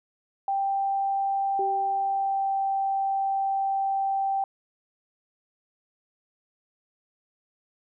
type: tone with pitch glide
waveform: sine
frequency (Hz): 786 to 781.5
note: G5 to G5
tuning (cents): +4 to -6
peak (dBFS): -23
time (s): 0.48-4.44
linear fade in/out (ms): 2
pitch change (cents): -10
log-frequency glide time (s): 1.8-2.53
type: tone with exponential decay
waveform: sine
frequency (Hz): 387.5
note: G4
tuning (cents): -20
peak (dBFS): -27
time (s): 1.59-2.51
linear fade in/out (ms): 2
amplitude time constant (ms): 200
effects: none